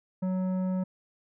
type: tone with tanh clipping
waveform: sine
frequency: 185.7 Hz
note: F#3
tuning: 7 cents sharp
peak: -28 dBFS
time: 0.22-0.84 s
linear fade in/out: 10 ms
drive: 11 dB
effects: none